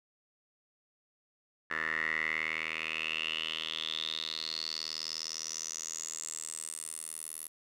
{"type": "tone with band-pass filter sweep", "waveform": "10% pulse", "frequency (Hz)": 79.6, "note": "D#2", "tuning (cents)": 40, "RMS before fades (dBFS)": -37, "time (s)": [1.7, 7.48], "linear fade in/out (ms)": 10, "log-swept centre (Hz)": [1700, 11000], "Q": 8.6, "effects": []}